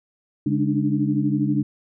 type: tone cluster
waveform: sine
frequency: 140.4 / 205.4 / 289.8 / 302.2 Hz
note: C#3 / G#3 / D4 / D4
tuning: +22 / -19 / -23 / +50 cents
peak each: -24 dBFS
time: 0.46-1.63 s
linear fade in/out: 5 ms
effects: none